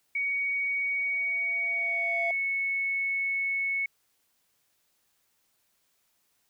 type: tone with pitch glide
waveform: sine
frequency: 2243 to 2206 Hz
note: C#7 to C#7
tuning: +20 to -9 cents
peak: -26 dBFS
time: 0.15-3.86 s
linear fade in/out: 5 ms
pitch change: -29 cents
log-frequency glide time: 1.72-2.39 s
type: tone with exponential growth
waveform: triangle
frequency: 680 Hz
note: F5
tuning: 46 cents flat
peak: -27 dBFS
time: 0.6-2.31 s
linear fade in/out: 2 ms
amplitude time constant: 370 ms
effects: white hiss -72 dBFS RMS until 6.49 s